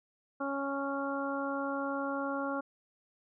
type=harmonic tone; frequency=277.2 Hz; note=C#4; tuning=in tune; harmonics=1 / 2 / 3 / 4 / 5; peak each=-36 / -37 / -41 / -40 / -39 dBFS; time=0.4-2.61 s; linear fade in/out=10 ms; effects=none